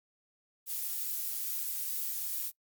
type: noise with amplitude modulation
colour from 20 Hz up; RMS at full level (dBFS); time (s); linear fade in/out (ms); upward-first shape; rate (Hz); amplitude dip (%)
violet; -34; 0.66-2.52; 50; sine; 122; 25
effects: noise-tail reverb RT60 0.1 s tail -23 dB re dry + Opus 48 kbps